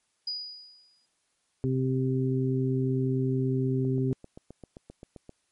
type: tone with exponential decay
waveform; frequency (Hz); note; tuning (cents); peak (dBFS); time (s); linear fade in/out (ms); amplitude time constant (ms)
sine; 4919; D#8; -21; -28; 0.27-1.06; 5; 170
type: harmonic tone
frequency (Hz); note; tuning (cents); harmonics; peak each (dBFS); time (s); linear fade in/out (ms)
130.7; C3; -1; 1 / 2 / 3; -26 / -29 / -31; 1.64-4.13; 0
type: click train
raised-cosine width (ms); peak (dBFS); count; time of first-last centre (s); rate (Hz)
2; -30; 12; 3.85-5.294; 7.62
effects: white hiss -73 dBFS RMS until 5.51 s + MP3 48 kbps